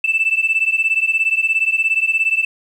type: beating tone pair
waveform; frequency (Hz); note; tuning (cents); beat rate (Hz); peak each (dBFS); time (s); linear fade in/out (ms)
sine; 2637 / 2654; E7 / E7; 0 / +11; 17; -16; 0.04-2.45; 5
effects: tanh soft clip ceiling -8 dBFS + 8-bit